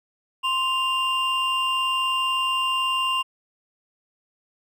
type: tone pair together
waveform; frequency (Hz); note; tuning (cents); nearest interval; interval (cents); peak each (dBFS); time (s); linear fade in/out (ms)
triangle; 1046.5 / 2798; C6 / F7; 0 / +3; octave + perfect fourth; 1703; -22; 0.43-3.23; 20
effects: none